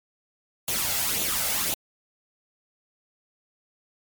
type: noise with flanger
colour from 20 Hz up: white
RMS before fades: -26 dBFS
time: 0.68-1.74 s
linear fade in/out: 2 ms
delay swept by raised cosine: 0.29 to 1.49 ms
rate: 1.9 Hz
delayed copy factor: +0.55
effects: MP3 96 kbps